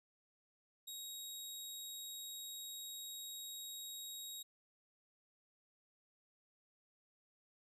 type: tone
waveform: 20% pulse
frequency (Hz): 3788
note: A#7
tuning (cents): +27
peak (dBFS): -40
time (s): 0.87-4.43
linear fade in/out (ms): 10
effects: none